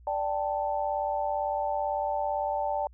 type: chord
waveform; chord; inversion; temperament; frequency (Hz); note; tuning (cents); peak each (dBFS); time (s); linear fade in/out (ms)
sine; D suspended fourth; none; just; 587.3 / 783.1 / 881; D5 / G5 / A5; 0 / -2 / +2; -31; 0.07-2.87; 2
effects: added 60 Hz sine -50 dBFS peak until 2.93 s